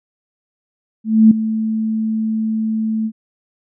sine tone with ADSR envelope, 220 Hz, A3, in tune, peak -3 dBFS, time 1.04-3.12 s, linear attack 270 ms, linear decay 5 ms, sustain -13 dB, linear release 62 ms, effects none

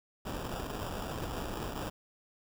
pink noise with sample-and-hold, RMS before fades -38 dBFS, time 0.25-1.9 s, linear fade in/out 10 ms, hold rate 2100 Hz, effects none

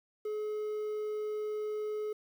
triangle tone, 425.3 Hz, G#4, 41 cents sharp, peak -31 dBFS, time 0.25-2.13 s, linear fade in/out 5 ms, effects 10-bit

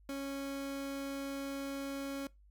30% pulse tone, 275.9 Hz, C#4, 8 cents flat, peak -35 dBFS, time 0.09-2.27 s, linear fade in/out 2 ms, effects noise-tail reverb RT60 0.2 s tail -21 dB re dry + added 50 Hz sine -59 dBFS peak until 2.5 s

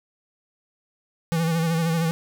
square tone with vibrato, 164.81 Hz, E3, in tune, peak -21 dBFS, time 1.32-2.11 s, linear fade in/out 0 ms, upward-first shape sine, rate 13 Hz, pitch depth 48 cents each way, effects none

